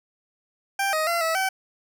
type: tone with pitch steps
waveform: 20% pulse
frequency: 788 / 627 / 682 / 650 / 764 Hz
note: G5 / D#5 / F5 / E5 / G5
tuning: +9 / +13 / -41 / -24 / -45 cents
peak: -17 dBFS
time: 0.79-1.49 s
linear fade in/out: 5 ms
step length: 140 ms
effects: none